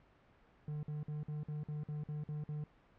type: tone bursts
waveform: triangle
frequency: 150 Hz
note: D3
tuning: 37 cents sharp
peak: -36 dBFS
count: 10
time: 0.68-2.639 s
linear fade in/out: 2 ms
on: 150 ms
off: 51 ms
effects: pink hiss -66 dBFS RMS until 2.98 s + low-pass 2000 Hz 12 dB/octave